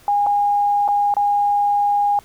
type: tone with dropouts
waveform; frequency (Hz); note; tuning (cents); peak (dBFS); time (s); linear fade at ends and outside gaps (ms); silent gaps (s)
sine; 817; G#5; -29; -14; 0.08-2.19; 1; 0.264-0.268 / 0.879-0.886 / 1.14-1.167
effects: pink hiss -49 dBFS RMS until 2.24 s